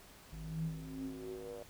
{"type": "tone with band-pass filter sweep", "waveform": "square", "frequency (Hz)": 53, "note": "G#1", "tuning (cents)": 36, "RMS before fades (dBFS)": -43, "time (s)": [0.32, 1.63], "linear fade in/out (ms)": 5, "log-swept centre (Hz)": [110, 560], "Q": 7.7, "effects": ["pink hiss -58 dBFS RMS until 1.69 s"]}